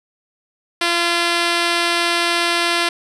5% pulse tone with low-pass filter, 343.1 Hz, F4, 31 cents flat, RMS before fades -18 dBFS, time 0.81-2.89 s, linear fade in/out 5 ms, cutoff 7700 Hz, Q 1.1, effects none

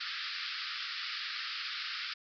white band-pass noise, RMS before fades -39 dBFS, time 0-2.14 s, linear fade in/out 10 ms, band 1200 to 5100 Hz, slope 96 dB/octave, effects none

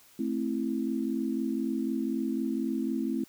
sine chord, A minor, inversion none, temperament just, 220 / 264 / 330 Hz, A3 / C4 / E4, 0 / +16 / +2 cents, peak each -32 / -31 / -33 dBFS, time 0.19-3.24 s, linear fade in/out 5 ms, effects white hiss -58 dBFS RMS until 3.28 s

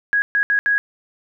sine tone bursts at uneven times, 1657 Hz, G#6, 4 cents flat, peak -14 dBFS, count 4, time 0.13-0.22 / 0.35-0.43 / 0.5-0.59 / 0.66-0.78 s, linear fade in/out 0 ms, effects none

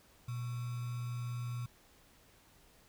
sine tone with sample-and-hold, 120.6 Hz, B2, 41 cents flat, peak -36 dBFS, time 0.28-1.66 s, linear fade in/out 5 ms, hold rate 1225 Hz, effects pink hiss -64 dBFS RMS until 2.88 s

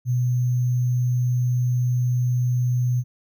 sine tone with sample-and-hold, 123.47 Hz, B2, in tune, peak -18 dBFS, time 0.05-3.04 s, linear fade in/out 50 ms, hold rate 6300 Hz, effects none

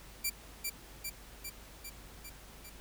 5% pulse tone with echo, 2349 Hz, D7, in tune, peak -21 dBFS, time 0.24-0.3 s, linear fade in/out 10 ms, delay 400 ms, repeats 6, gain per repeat -3 dB, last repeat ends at 2.7 s, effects added 50 Hz sine -54 dBFS peak until 2.8 s + pink hiss -54 dBFS RMS until 2.8 s

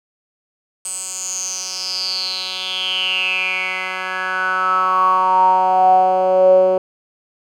10% pulse tone with band-pass filter sweep, 186.2 Hz, F#3, 11 cents sharp, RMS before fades -17 dBFS, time 0.85-6.78 s, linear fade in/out 2 ms, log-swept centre 8400 to 490 Hz, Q 9.2, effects none

